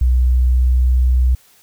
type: tone with pitch glide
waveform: sine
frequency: 62.3 to 62.81 Hz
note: B1 to B1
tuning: +16 to +30 cents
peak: -10 dBFS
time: 0.01-1.35 s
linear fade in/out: 5 ms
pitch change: +14 cents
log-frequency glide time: 0.15-0.89 s
effects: white hiss -51 dBFS RMS until 1.62 s